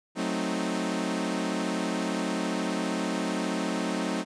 sawtooth chord, F# diminished seventh, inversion none, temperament equal, 185 / 220 / 261.6 / 311.1 Hz, F#3 / A3 / C4 / Eb4, 0 / 0 / 0 / 0 cents, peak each -29 dBFS, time 0.15-4.25 s, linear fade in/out 50 ms, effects resampled to 22050 Hz

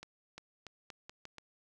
accelerating click train, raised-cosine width 0.2 ms, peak -29 dBFS, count 7, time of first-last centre 0.03-1.383 s, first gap 350 ms, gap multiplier 0.82, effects none

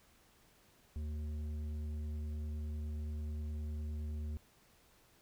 sine tone with tanh clipping, 75.8 Hz, D#2, 45 cents flat, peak -39 dBFS, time 0.96-4.37 s, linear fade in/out 0 ms, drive 9 dB, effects pink hiss -67 dBFS RMS until 5.21 s

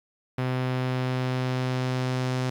sawtooth tone with low-pass filter sweep, 128 Hz, C3, 38 cents flat, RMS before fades -27 dBFS, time 0.38-2.5 s, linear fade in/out 5 ms, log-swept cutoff 2900 to 6400 Hz, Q 0.9, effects 9-bit

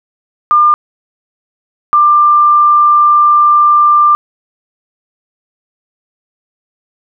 sine tone pair in turn, 1200 / 1189 Hz, D6 / D6, +37 / +21 cents, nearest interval unison, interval 16 cents, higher first, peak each -4 dBFS, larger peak neither, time 0.51-0.74 / 1.93-4.15 s, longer second, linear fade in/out 0 ms, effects none

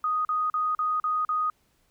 sine tone bursts, 1244.5 Hz, D#6, in tune, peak -23 dBFS, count 6, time 0.04-1.5 s, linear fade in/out 2 ms, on 210 ms, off 40 ms, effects pink hiss -68 dBFS RMS until 1.9 s

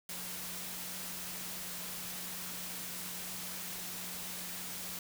sine tone in noise, 180.3 Hz, F#3, 45 cents flat, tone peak -52 dBFS, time 0.09-4.99 s, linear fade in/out 2 ms, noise white, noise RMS -42 dBFS, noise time 0.09-4.99 s, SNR -13 dB, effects none

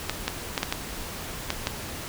clicks, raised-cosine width 0.2 ms, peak -7 dBFS, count 7, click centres 0.096 / 0.28 / 0.578 / 0.631 / 0.725 / 1.504 / 1.671 s, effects pink hiss -36 dBFS RMS until 2.08 s

